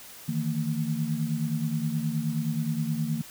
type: tone cluster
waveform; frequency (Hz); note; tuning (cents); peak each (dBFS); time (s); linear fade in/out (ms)
sine; 152.2 / 161.7 / 228; D#3 / E3 / A#3; -38 / -33 / -38; -30; 0.28-3.22; 10
effects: white hiss -46 dBFS RMS until 3.3 s